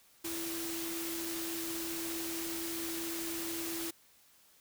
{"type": "tone in noise", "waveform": "sine", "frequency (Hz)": 332.7, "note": "E4", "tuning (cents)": 16, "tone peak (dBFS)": -39, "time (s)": [0.24, 3.91], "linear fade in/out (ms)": 10, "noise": "white", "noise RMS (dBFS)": -40, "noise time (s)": [0.24, 3.91], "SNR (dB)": -2, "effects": ["white hiss -64 dBFS RMS until 4.6 s"]}